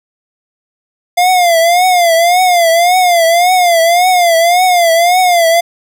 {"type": "tone with vibrato", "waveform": "square", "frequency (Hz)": 698.5, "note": "F5", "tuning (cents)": 0, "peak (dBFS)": -7, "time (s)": [1.17, 5.61], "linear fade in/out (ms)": 10, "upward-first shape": "triangle", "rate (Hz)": 1.8, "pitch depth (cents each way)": 120, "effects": []}